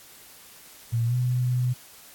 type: tone with pitch glide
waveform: sine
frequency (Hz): 116.54 to 124.9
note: A#2 to B2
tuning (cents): 0 to +20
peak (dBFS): -21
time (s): 0.92-1.74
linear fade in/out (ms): 20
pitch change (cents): +120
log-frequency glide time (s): 1.06-1.15
effects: white hiss -49 dBFS RMS until 2.14 s + AAC 64 kbps